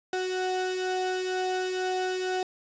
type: tone pair together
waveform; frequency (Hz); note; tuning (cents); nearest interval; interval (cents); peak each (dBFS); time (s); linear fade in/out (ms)
35% pulse; 370 / 742.1; F#4 / F#5; 0 / +5; octave; 1205; -26 / -33; 0.13-2.43; 2
effects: resampled to 16000 Hz + 9-bit